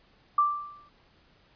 sine tone with exponential decay, 1174.7 Hz, D6, in tune, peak -17 dBFS, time 0.38-0.89 s, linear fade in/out 5 ms, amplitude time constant 110 ms, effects pink hiss -62 dBFS RMS until 1.55 s + resampled to 11025 Hz

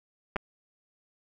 clicks, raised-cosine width 0.5 ms, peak -15 dBFS, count 2, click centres 0.36 / 0.365 s, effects none

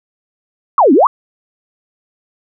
sine exponential two-way sweep, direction down then up, 1209 to 246.2 to 1209 Hz, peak -5 dBFS, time 0.78-1.07 s, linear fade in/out 2 ms, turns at 0.93 s, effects none

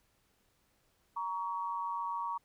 sine tone pair together, 939.5 / 1126 Hz, A#5 / C#6, +13 / +27 cents, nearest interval minor third, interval 314 cents, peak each -36 / -37 dBFS, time 1.16-2.38 s, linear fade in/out 10 ms, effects pink hiss -73 dBFS RMS until 2.44 s

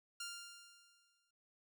10% pulse tone with exponential decay, 1396.9 Hz, F6, in tune, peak -34 dBFS, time 0.2-1.31 s, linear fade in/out 5 ms, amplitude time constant 240 ms, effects none

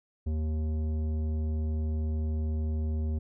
triangle tone with tanh clipping, 77.78 Hz, D#2, in tune, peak -29 dBFS, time 0.26-3.19 s, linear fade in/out 10 ms, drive 16 dB, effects none

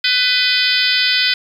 harmonic tone with a mistuned harmonic, 499.2 Hz, B4, 19 cents sharp, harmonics 3 / 4 / 5 / 6 / 7 / 8 / 9 / 10, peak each -21 / -21 / -21 / -21 / -21 / -21 / -21 / -21 dBFS, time 0.04-1.34 s, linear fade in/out 5 ms, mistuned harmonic 6, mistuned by +53 cents, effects 7-bit

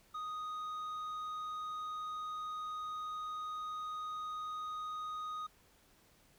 sine tone with tanh clipping, 1244.5 Hz, D#6, in tune, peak -40 dBFS, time 0.14-5.47 s, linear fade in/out 10 ms, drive 6 dB, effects pink hiss -67 dBFS RMS until 6.38 s

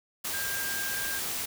sine tone in noise, 1600 Hz, G6, 35 cents sharp, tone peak -34 dBFS, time 0.33-1.19 s, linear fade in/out 10 ms, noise white, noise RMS -33 dBFS, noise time 0.24-1.46 s, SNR -4 dB, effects none

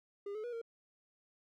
triangle tone with pitch steps, 403.6 / 430.1 / 482.4 / 461 Hz, G#4 / A4 / B4 / A#4, -49 / -39 / -41 / -19 cents, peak -37 dBFS, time 0.26-0.616 s, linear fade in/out 5 ms, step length 89 ms, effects none

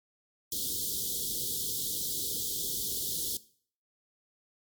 white band-stop noise, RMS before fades -33 dBFS, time 0.52-3.37 s, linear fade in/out 2 ms, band 500 to 3200 Hz, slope 96 dB/octave, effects noise-tail reverb RT60 0.5 s tail -18 dB re dry + MP3 96 kbps

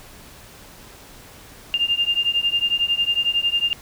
sine beating tone pair, 2799 / 2810 Hz, F7 / F7, +3 / +10 cents, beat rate 11 Hz, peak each -21 dBFS, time 1.74-3.73 s, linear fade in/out 0 ms, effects pink hiss -44 dBFS RMS until 3.81 s

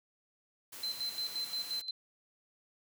white high-pass noise, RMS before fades -47 dBFS, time 0.72-1.82 s, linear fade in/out 10 ms, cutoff 100 Hz, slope 12 dB/octave
sine tone with tremolo, 4080 Hz, C8, 44 cents flat, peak -33 dBFS, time 0.83-1.91 s, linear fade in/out 5 ms, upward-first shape square, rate 5.7 Hz, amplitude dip 70%
effects none

